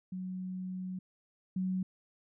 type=tone pair in turn; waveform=sine; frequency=185 / 186.18 Hz; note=F#3 / F#3; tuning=0 / +11 cents; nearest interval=unison; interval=11 cents; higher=second; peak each=-36 / -30 dBFS; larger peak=second; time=0.12-0.99 / 1.56-1.83 s; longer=first; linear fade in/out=5 ms; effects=none